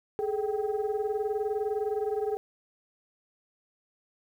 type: tone cluster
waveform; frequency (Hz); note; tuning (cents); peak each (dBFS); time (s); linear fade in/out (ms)
sine; 414.9 / 434.5 / 777; G#4 / A4 / G5; -2 / -22 / -16; -29 / -30 / -35; 0.19-2.37; 0
effects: tanh soft clip ceiling -21 dBFS + 10-bit